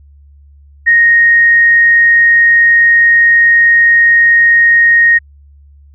sine tone, 1864.7 Hz, A#6, in tune, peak -4 dBFS, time 0.86-5.19 s, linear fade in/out 20 ms, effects added 71 Hz sine -38 dBFS peak until 5.94 s

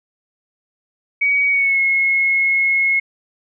sine tone with pitch glide, 2258 to 2171 Hz, C#7 to C#7, +31 to -37 cents, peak -13 dBFS, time 1.21-3 s, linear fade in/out 10 ms, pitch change -68 cents, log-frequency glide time 1.48-1.8 s, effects none

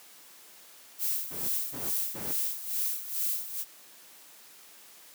violet noise with tremolo, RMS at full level -29 dBFS, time 0.98-3.65 s, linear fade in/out 50 ms, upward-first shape sine, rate 2.3 Hz, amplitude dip 75%
brown noise bursts, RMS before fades -33 dBFS, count 3, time 1.3-2.33 s, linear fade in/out 20 ms, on 190 ms, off 230 ms
effects white hiss -53 dBFS RMS until 5.14 s + high-pass 200 Hz 12 dB/octave

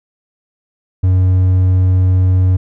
triangle tone, 92.5 Hz, F#2, in tune, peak -6 dBFS, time 1.03-2.57 s, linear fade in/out 10 ms, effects none

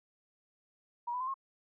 sine tone with pitch steps, 955 / 994.4 / 1035.4 / 1078.2 Hz, A#5 / B5 / C6 / C#6, +42 / +12 / -18 / -48 cents, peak -33 dBFS, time 1.07-1.342 s, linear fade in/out 10 ms, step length 68 ms, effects none

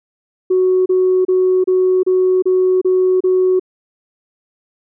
sine tone bursts, 370.4 Hz, F#4, 2 cents sharp, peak -9 dBFS, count 8, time 0.5-3.597 s, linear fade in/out 10 ms, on 360 ms, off 31 ms, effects tanh soft clip ceiling -6 dBFS

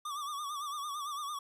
square tone with vibrato, 1167 Hz, D6, 11 cents flat, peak -37 dBFS, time 0.05-1.39 s, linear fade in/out 5 ms, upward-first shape sine, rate 8.9 Hz, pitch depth 84 cents each way, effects resampled to 32000 Hz

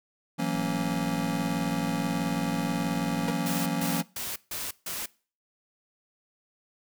square chord, F# dominant seventh, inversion third, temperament just, 166.5 / 185 / 231.2 / 277.5 Hz, E3 / F#3 / A#3 / C#4, +18 / 0 / -14 / +2 cents, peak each -33 dBFS, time 0.38-4.03 s, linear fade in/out 20 ms
click train, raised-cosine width 2 ms, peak -33 dBFS, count 299, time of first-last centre 0.55-3.309 s, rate 108 Hz
sawtooth tone with exponential decay, 474.2 Hz, A#4, 30 cents sharp, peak -23 dBFS, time 3.28-3.37 s, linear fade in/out 2 ms, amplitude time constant 19 ms
white noise bursts, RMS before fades -34 dBFS, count 5, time 3.46-5.06 s, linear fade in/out 5 ms, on 200 ms, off 150 ms
effects noise-tail reverb RT60 0.4 s tail -22 dB re dry

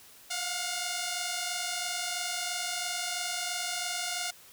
5% pulse tone pair together, 701 / 724 Hz, F5 / F#5, +6 / -38 cents, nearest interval minor second, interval 56 cents, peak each -23 dBFS, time 0.3-4.31 s, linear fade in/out 10 ms, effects white hiss -54 dBFS RMS until 4.52 s

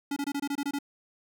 square tone bursts, 283.1 Hz, C#4, 37 cents sharp, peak -29 dBFS, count 9, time 0.11-0.788 s, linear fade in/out 5 ms, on 54 ms, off 24 ms, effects none

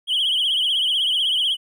triangle tone with vibrato, 3118 Hz, G7, 10 cents flat, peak -15 dBFS, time 0.07-1.57 s, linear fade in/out 50 ms, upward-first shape triangle, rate 16 Hz, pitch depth 130 cents each way, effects tanh soft clip ceiling -13 dBFS

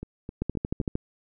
two click trains, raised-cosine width 3 ms, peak -22 / -14 dBFS, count 4 / 8, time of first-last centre 0.03-0.813 / 0.42-0.954 s, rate 3.83 / 13.1 Hz, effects none

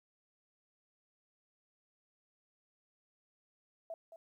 sine tone with echo, 659 Hz, E5, 1 cent flat, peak -40 dBFS, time 3.9-3.94 s, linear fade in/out 2 ms, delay 220 ms, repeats 1, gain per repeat -10 dB, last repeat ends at 4.16 s, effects 13-bit

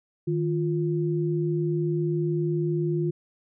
sine tone pair together, 155.01 / 349.2 Hz, D#3 / F4, -6 / 0 cents, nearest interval octave + major second, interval 1406 cents, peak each -25 / -26 dBFS, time 0.27-3.11 s, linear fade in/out 10 ms, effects none

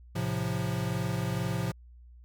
square chord, F major, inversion first, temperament equal with one note detuned, 110 / 132.1 / 174.61 Hz, A2 / C3 / F3, 0 / +17 / 0 cents, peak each -34 dBFS, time 0.15-1.72 s, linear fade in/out 10 ms, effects added 60 Hz sine -49 dBFS peak until 2.24 s

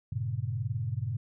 sine chord, G diminished, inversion none, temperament equal, 98 / 116.54 / 138.59 Hz, G2 / Bb2 / Db3, 0 / 0 / 0 cents, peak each -35 / -32 / -36 dBFS, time 0.12-1.17 s, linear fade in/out 5 ms, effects none

